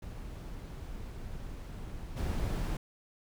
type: noise with level steps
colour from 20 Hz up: brown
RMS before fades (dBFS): -42 / -32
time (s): 0.02-2.77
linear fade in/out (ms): 5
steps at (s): 2.16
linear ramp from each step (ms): 20
effects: none